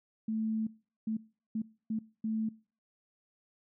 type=tone bursts at uneven times; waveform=sine; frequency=220 Hz; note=A3; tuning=in tune; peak=-30 dBFS; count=5; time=0.28-0.67 / 1.07-1.17 / 1.55-1.62 / 1.9-1.99 / 2.24-2.49 s; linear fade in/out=5 ms; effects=noise-tail reverb RT60 0.4 s tail -22 dB re dry